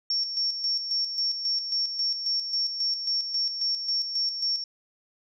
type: tone with tremolo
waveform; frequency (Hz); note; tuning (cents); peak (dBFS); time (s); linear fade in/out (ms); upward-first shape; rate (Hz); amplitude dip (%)
sine; 5480; F8; -34; -23; 0.1-4.64; 2; square; 3.7; 55
effects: none